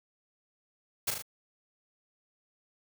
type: noise with echo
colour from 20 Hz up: white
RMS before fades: -29 dBFS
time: 1.07-1.11 s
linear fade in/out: 10 ms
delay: 38 ms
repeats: 3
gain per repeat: -4 dB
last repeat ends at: 1.224 s
effects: none